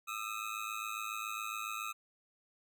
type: ring-modulated tone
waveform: 25% pulse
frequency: 1274 Hz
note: D#6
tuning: 41 cents sharp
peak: -31 dBFS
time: 0.07-1.93 s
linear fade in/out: 20 ms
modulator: 53.6 Hz
effects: none